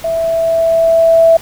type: tone with level ramp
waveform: sine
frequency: 659.3 Hz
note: E5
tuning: in tune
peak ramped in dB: -13 to -3 dBFS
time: 0.04-1.37 s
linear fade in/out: 5 ms
effects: pink hiss -33 dBFS RMS until 1.41 s